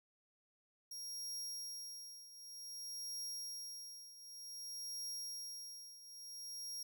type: tone with tremolo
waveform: sawtooth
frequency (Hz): 5600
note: F8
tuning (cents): +4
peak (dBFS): -39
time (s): 0.91-6.83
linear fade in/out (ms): 5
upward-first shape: triangle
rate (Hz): 0.54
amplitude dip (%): 80
effects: none